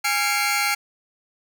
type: tone cluster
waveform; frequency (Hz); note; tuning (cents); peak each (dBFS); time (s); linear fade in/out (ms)
sawtooth; 824 / 1375 / 2113 / 2293; G#5 / F6 / C7 / D7; -14 / -27 / +16 / -42; -22; 0.04-0.75; 10
effects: none